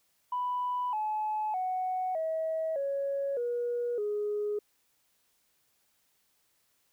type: tone with pitch steps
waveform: sine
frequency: 990 / 856.9 / 741.7 / 641.9 / 555.6 / 480.9 / 416.2 Hz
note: B5 / A5 / F#5 / E5 / C#5 / B4 / G#4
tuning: +4 / -46 / +4 / -46 / +4 / -46 / +4 cents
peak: -28 dBFS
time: 0.32-4.59 s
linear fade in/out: 5 ms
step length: 610 ms
effects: tanh soft clip ceiling -24 dBFS + white hiss -72 dBFS RMS until 6.92 s